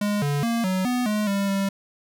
square tone with pitch steps, 206.3 / 144 / 232.3 / 186.6 / 248 / 211 / 198.5 / 196.4 Hz, G#3 / D3 / A#3 / F#3 / B3 / G#3 / G3 / G3, -11 / -34 / -6 / +15 / +7 / +28 / +22 / +4 cents, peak -22 dBFS, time 0.01-1.69 s, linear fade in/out 5 ms, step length 210 ms, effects none

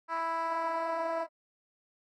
10% pulse tone with band-pass filter sweep, 329.6 Hz, E4, in tune, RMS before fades -33 dBFS, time 0.08-1.27 s, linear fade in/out 50 ms, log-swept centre 1100 to 720 Hz, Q 2.6, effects AAC 32 kbps

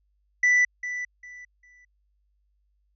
triangle tone with echo, 1978 Hz, B6, 2 cents sharp, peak -15 dBFS, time 0.43-0.65 s, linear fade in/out 5 ms, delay 400 ms, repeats 3, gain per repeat -12 dB, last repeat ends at 1.85 s, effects added 50 Hz sine -66 dBFS peak until 2.95 s + resampled to 16000 Hz

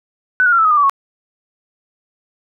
sine tone with pitch steps, 1500 / 1435.6 / 1373.9 / 1314.9 / 1258.4 / 1204.4 / 1152.7 / 1103.2 Hz, F#6 / F6 / F6 / E6 / D#6 / D6 / D6 / C#6, +23 / +47 / -29 / -5 / +19 / +43 / -33 / -9 cents, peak -9 dBFS, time 0.4-0.896 s, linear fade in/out 0 ms, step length 62 ms, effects none

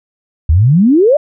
sine exponential sweep, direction up, 71.2 to 622.3 Hz, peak -5 dBFS, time 0.49-1.17 s, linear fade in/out 5 ms, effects none

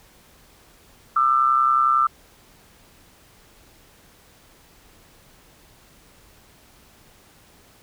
sine tone pair together, 1200 / 1330.9 Hz, D6 / E6, +37 / +16 cents, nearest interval major second, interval 179 cents, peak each -18 dBFS, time 1.16-2.07 s, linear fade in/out 5 ms, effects pink hiss -53 dBFS RMS until 7.82 s

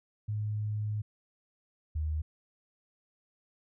sine tone pair in turn, 106 / 77.15 Hz, G#2 / D#2, +36 / -14 cents, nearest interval perfect fourth, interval 550 cents, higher first, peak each -30 / -29 dBFS, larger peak second, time 0.28-1.02 / 1.95-2.22 s, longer first, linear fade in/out 10 ms, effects none

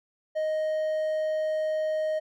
triangle tone, 623 Hz, D#5, 2 cents sharp, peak -23 dBFS, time 0.35-2.2 s, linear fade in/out 20 ms, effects none

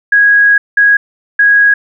sine tone bursts at uneven times, 1653 Hz, G#6, 9 cents flat, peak -4 dBFS, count 3, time 0.12-0.58 / 0.77-0.97 / 1.39-1.74 s, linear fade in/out 5 ms, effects none

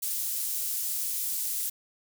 pink high-pass noise, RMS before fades -31 dBFS, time 0.02-1.7 s, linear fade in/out 10 ms, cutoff 9800 Hz, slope 12 dB/octave, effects none

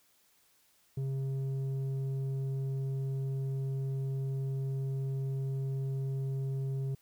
square tone with low-pass filter, 134.8 Hz, C#3, 48 cents flat, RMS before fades -34 dBFS, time 0.97-6.95 s, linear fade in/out 5 ms, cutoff 280 Hz, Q 1.9, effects white hiss -68 dBFS RMS until 7.01 s

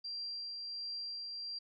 sine tone with tremolo, 4736 Hz, D8, 14 cents sharp, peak -38 dBFS, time 0.04-1.59 s, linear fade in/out 10 ms, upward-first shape triangle, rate 1.4 Hz, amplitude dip 30%, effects none

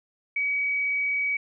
sine tone, 2269 Hz, C#7, 40 cents sharp, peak -23 dBFS, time 0.36-1.37 s, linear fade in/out 5 ms, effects none

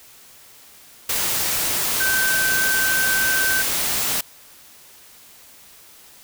sine tone in noise, 1543 Hz, G6, 28 cents flat, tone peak -19 dBFS, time 2-3.62 s, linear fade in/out 5 ms, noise white, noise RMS -22 dBFS, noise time 1.09-4.21 s, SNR 0 dB, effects white hiss -47 dBFS RMS until 6.23 s

